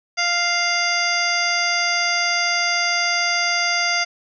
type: harmonic tone with a mistuned harmonic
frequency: 698.5 Hz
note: F5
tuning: in tune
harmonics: 1 / 2 / 3 / 4 / 5 / 7 / 8 / 9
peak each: -26 / -25 / -22 / -30 / -33 / -23 / -32 / -30 dBFS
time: 0.17-4.05 s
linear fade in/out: 20 ms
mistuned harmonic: 7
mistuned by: -25 cents
effects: none